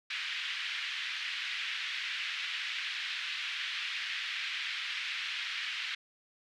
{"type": "band-pass noise", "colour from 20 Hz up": "white", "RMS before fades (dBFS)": -37, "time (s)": [0.1, 5.95], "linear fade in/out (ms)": 5, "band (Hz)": [1700, 3400], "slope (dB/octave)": 24, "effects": []}